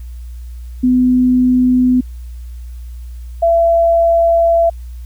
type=tone pair in turn; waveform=sine; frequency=251.8 / 672.2 Hz; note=B3 / E5; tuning=+34 / +34 cents; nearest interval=octave + perfect fourth; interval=1700 cents; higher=second; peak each=-8 dBFS; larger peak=neither; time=0.83-2.01 / 3.42-4.7 s; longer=second; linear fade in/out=10 ms; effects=added 60 Hz sine -26 dBFS peak until 5.05 s + white hiss -52 dBFS RMS until 5.05 s